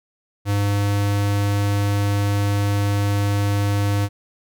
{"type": "tone", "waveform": "square", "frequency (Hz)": 101.4, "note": "G#2", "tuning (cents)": -41, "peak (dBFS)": -18, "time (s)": [0.45, 4.09], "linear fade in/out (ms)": 50, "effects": []}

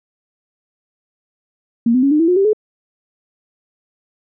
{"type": "tone with pitch steps", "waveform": "sine", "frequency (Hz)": [233.1, 254.2, 277.2, 302.3, 329.7, 359.5, 392, 427.5], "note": ["A#3", "C4", "C#4", "D#4", "E4", "F#4", "G4", "A4"], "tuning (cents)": [0, -50, 0, -50, 0, -50, 0, -50], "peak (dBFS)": -10, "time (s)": [1.86, 2.532], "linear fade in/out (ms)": 5, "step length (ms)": 84, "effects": []}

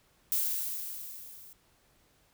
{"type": "noise with level ramp", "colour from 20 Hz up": "violet", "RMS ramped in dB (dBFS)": [-28, -52], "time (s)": [0.32, 1.53], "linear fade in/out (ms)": 0, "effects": ["pink hiss -67 dBFS RMS until 2.33 s"]}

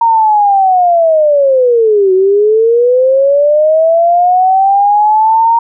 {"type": "linear two-way sweep", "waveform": "sine", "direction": "down then up", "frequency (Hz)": [932.3, 370, 932.3], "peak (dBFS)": -5, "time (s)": [0.01, 5.59], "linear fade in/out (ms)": 5, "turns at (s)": 2.13, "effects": []}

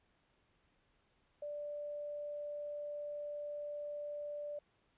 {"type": "tone", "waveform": "sine", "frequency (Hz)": 587.3, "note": "D5", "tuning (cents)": 0, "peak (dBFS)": -40, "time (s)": [1.42, 4.59], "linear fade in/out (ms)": 5, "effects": ["pink hiss -75 dBFS RMS until 4.97 s", "resampled to 8000 Hz"]}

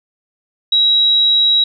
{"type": "tone", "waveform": "sine", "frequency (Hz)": 3860, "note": "B7", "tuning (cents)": -40, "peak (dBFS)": -9, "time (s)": [0.72, 1.64], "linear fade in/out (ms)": 5, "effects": []}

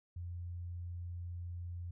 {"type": "tone", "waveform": "sine", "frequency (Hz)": 87.31, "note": "F2", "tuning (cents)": 0, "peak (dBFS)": -40, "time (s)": [0.16, 1.91], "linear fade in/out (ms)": 5, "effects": []}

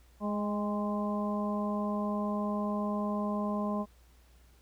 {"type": "harmonic tone with a mistuned harmonic", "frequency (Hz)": 207.7, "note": "G#3", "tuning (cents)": 0, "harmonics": [1, 2, 3, 4, 5], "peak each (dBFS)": [-31, -41, -37, -43, -38], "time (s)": [0.2, 3.86], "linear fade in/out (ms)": 50, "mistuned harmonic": 4, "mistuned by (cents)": -31, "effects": ["added 60 Hz sine -58 dBFS peak until 4.61 s", "pink hiss -66 dBFS RMS until 4.61 s"]}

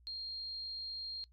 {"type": "tone", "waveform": "sine", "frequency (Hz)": 4218, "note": "C8", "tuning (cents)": 13, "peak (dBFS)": -39, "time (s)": [0.07, 1.24], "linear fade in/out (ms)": 0, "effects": ["noise-tail reverb RT60 0.1 s tail -22 dB re dry", "added 60 Hz sine -61 dBFS peak until 1.32 s"]}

